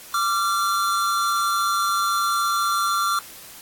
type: tone pair together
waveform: square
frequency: 1172.1 / 1373 Hz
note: D6 / F6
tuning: -4 / -30 cents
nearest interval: minor third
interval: 274 cents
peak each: -23 dBFS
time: 0.14-3.19 s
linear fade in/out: 2 ms
effects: white hiss -42 dBFS RMS until 3.61 s + AAC 64 kbps